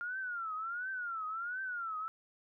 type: tone with vibrato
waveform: sine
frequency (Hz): 1396.9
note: F6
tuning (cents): 0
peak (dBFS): -36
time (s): 0.01-2.08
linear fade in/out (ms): 0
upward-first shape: triangle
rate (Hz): 1.4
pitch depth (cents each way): 200
effects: none